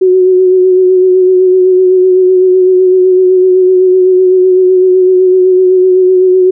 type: tone with vibrato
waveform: sine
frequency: 370 Hz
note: F#4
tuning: in tune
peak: -3 dBFS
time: 0.01-6.51 s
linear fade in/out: 10 ms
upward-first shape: sine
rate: 7.9 Hz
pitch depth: 26 cents each way
effects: none